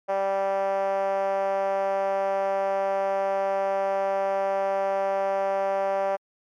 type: tone with band-pass filter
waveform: 5% pulse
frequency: 195.2 Hz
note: G3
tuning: 7 cents flat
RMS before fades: -25 dBFS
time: 0.08-6.17 s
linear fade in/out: 20 ms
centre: 650 Hz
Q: 6.9
effects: MP3 96 kbps